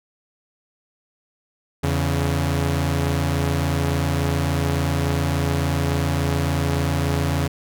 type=tone pair together; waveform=sawtooth; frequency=83.51 / 140 Hz; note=E2 / C#3; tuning=+23 / +18 cents; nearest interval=major sixth; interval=895 cents; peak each=-18 dBFS; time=1.83-7.48 s; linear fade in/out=10 ms; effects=none